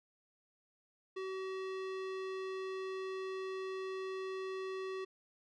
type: tone with low-pass filter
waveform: square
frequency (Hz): 379.6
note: F#4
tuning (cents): +44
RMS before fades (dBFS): -41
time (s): 1.16-5.05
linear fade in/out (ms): 10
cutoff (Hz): 3700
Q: 0.84
effects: none